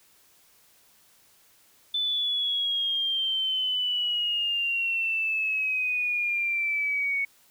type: exponential sweep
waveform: sine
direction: down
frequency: 3520 to 2217 Hz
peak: -24 dBFS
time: 1.94-7.25 s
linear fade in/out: 5 ms
effects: white hiss -60 dBFS RMS until 7.5 s